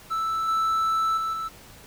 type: tone with level steps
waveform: triangle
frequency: 1318.5 Hz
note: E6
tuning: in tune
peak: -22 / -19 / -23 / -26 dBFS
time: 0.1-1.49 s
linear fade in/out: 20 ms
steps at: 0.48 / 1.17 / 1.33 s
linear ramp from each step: 5 ms
effects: pink hiss -48 dBFS RMS until 1.86 s